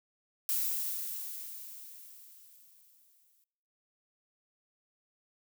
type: noise with exponential decay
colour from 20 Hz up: violet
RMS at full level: -30 dBFS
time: 0.49-3.44 s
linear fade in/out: 0 ms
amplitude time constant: 640 ms
effects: noise-tail reverb RT60 1.0 s tail -25 dB re dry